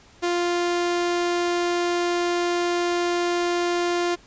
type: tone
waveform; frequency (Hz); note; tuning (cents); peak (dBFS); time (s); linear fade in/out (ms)
sawtooth; 349.2; F4; 0; -17; 0.22-4.16; 20
effects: pink hiss -52 dBFS RMS until 4.26 s + resampled to 16000 Hz